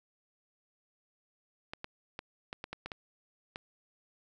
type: clicks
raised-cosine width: 0.3 ms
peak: -23 dBFS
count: 9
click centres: 1.735 / 1.844 / 2.191 / 2.529 / 2.641 / 2.73 / 2.86 / 2.918 / 3.559 s
effects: none